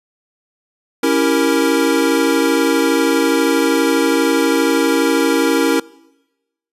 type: chord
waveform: square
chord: C# diminished seventh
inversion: none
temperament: equal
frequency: 277.2 / 329.6 / 392 / 466.2 Hz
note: C#4 / E4 / G4 / Bb4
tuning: 0 / 0 / 0 / 0 cents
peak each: -18 / -18 / -24 / -18 dBFS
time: 1.03-5.8 s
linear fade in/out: 5 ms
effects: noise-tail reverb RT60 1.0 s tail -23 dB re dry + resampled to 32000 Hz